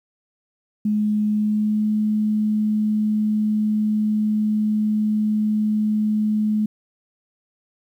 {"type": "tone with pitch glide", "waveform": "sine", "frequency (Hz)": [211, 213.3], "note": ["G#3", "G#3"], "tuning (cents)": [28, 46], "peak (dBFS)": -17, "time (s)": [0.85, 6.66], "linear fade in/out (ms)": 5, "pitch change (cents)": 18, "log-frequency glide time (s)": [1.26, 1.9], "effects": ["9-bit"]}